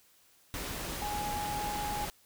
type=tone in noise; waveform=sine; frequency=830.6 Hz; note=G#5; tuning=in tune; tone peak=-34 dBFS; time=1.02-2.05 s; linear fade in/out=0 ms; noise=pink; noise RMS=-38 dBFS; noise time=0.54-2.1 s; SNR=+1 dB; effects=white hiss -64 dBFS RMS until 2.25 s